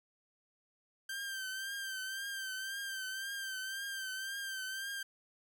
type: tone with vibrato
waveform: sawtooth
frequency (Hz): 1568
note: G6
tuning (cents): 0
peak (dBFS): -35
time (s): 1.09-5.03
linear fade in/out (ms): 5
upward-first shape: triangle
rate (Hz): 1.9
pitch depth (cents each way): 56
effects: none